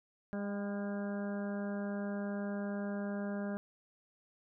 harmonic tone with a mistuned harmonic, 202.5 Hz, G#3, 43 cents flat, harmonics 1 / 2 / 3 / 4 / 5 / 6 / 7 / 8, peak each -36 / -45 / -43 / -52 / -55 / -57 / -52 / -51 dBFS, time 0.33-3.57 s, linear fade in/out 0 ms, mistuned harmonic 4, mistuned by -30 cents, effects none

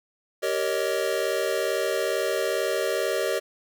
square chord, Eb dominant seventh, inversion first, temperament just, 388.9 / 466.7 / 560 / 622.3 Hz, G4 / Bb4 / Db5 / Eb5, -14 / +2 / +18 / 0 cents, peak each -30 dBFS, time 0.42-3.4 s, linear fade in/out 20 ms, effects none

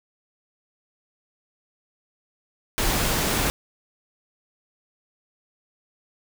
pink noise, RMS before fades -23 dBFS, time 2.78-3.5 s, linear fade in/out 0 ms, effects none

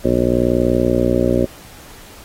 harmonic tone, 60.6 Hz, B1, 32 cents flat, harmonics 1 / 2 / 3 / 4 / 5 / 6 / 7 / 8 / 9 / 10, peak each -24 / -23 / -26 / -19 / -22 / -19 / -25 / -26 / -20 / -26 dBFS, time 0.04-1.46 s, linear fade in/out 10 ms, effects pink hiss -41 dBFS RMS until 2.24 s + AAC 48 kbps

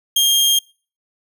sawtooth tone, 3219 Hz, G7, 45 cents sharp, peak -9 dBFS, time 0.16-0.59 s, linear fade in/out 5 ms, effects noise-tail reverb RT60 0.4 s tail -26 dB re dry

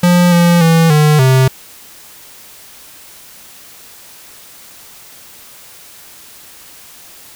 square tone with pitch steps, 176.4 / 172.6 / 164.4 / 151.2 / 130.9 Hz, F3 / F3 / E3 / D#3 / C3, +18 / -20 / -4 / -49 / +1 cents, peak -7 dBFS, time 0.03-1.48 s, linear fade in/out 5 ms, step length 290 ms, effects white hiss -38 dBFS RMS until 7.35 s

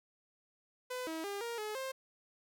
sawtooth tone with pitch steps, 503 / 321.8 / 402.2 / 468.8 / 425.8 / 529 Hz, B4 / E4 / G4 / A#4 / G#4 / C5, +32 / -42 / +44 / +10 / +43 / +19 cents, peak -34 dBFS, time 0.9-1.92 s, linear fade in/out 10 ms, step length 170 ms, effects none

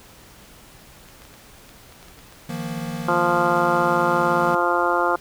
clicks, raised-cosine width 0.2 ms, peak -29 dBFS, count 11, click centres 1.087 / 1.22 / 1.252 / 1.34 / 1.692 / 1.924 / 2.028 / 2.084 / 2.19 / 2.325 / 2.6 s
square chord, Eb suspended second, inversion none, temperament equal with one note detuned, 157.1 / 174.61 / 233.1 Hz, Eb3 / F3 / Bb3, +17 / 0 / 0 cents, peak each -32 dBFS, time 2.49-4.55 s, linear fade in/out 5 ms
harmonic tone, 174.61 Hz, F3, in tune, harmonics 2 / 3 / 4 / 5 / 6 / 7 / 8, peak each -25 / -25 / -25 / -25 / -25 / -25 / -25 dBFS, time 3.08-5.16 s, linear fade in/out 5 ms
effects pink hiss -47 dBFS RMS until 5.2 s

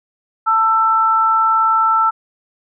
sine tone pair together, 890 / 1330.7 Hz, A5 / E6, +20 / +16 cents, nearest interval perfect fifth, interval 696 cents, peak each -17 / -12 dBFS, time 0.46-2.11 s, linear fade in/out 20 ms, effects none

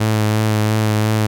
sawtooth tone with vibrato, 107.9 Hz, A2, 33 cents flat, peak -10 dBFS, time 0-1.27 s, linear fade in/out 10 ms, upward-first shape sine, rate 2.9 Hz, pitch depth 20 cents each way, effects none

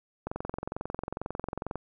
click train, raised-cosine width 1 ms, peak -19 dBFS, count 34, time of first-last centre 0.27-1.756 s, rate 22.2 Hz, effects none

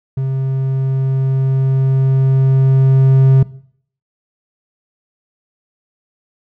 triangle tone with level ramp, 133.4 Hz, C3, 34 cents sharp, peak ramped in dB -13 to -3 dBFS, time 0.17-3.43 s, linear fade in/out 5 ms, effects noise-tail reverb RT60 0.6 s tail -19 dB re dry

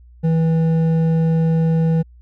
sine tone with hard clipping, 162.7 Hz, E3, 22 cents flat, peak -15 dBFS, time 0.23-2.03 s, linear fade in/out 20 ms, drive 7 dB, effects added 60 Hz sine -42 dBFS peak until 2.21 s

